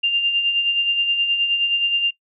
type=tone with tremolo; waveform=sine; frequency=2794 Hz; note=F7; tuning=in tune; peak=-14 dBFS; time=0.03-2.11 s; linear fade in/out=10 ms; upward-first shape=sine; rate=9.5 Hz; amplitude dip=50%; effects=noise-tail reverb RT60 0.1 s tail -21 dB re dry